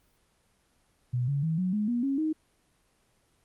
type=tone with pitch steps; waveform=sine; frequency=123.47 / 141.01 / 161.05 / 183.93 / 210.1 / 239.9 / 274 / 312.9 Hz; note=B2 / C#3 / E3 / F#3 / G#3 / A#3 / C#4 / D#4; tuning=0 / +30 / -40 / -10 / +20 / +50 / -20 / +10 cents; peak=-25 dBFS; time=1.13-2.33 s; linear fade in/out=10 ms; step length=150 ms; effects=pink hiss -68 dBFS RMS until 3.44 s + Opus 24 kbps